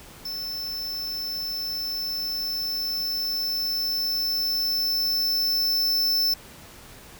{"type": "tone with level ramp", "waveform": "square", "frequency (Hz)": 5300, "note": "E8", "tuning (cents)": 9, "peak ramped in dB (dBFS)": [-30, -20], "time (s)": [0.25, 6.34], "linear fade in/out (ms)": 5, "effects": ["pink hiss -46 dBFS RMS until 7.19 s"]}